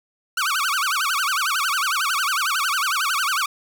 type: tone with vibrato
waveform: sawtooth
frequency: 1306 Hz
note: E6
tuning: 17 cents flat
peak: -16 dBFS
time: 0.37-3.46 s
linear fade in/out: 5 ms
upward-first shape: sine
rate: 11 Hz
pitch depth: 300 cents each way
effects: none